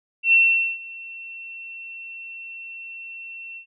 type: tone with ADSR envelope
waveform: sine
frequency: 2705 Hz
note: E7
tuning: 44 cents sharp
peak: -11 dBFS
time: 0.23-3.66 s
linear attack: 99 ms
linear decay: 450 ms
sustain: -23 dB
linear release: 91 ms
effects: none